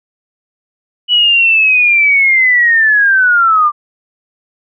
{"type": "linear sweep", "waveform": "sine", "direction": "down", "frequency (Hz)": [2960, 1173], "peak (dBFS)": -6, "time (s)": [1.08, 3.72], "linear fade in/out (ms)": 50, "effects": []}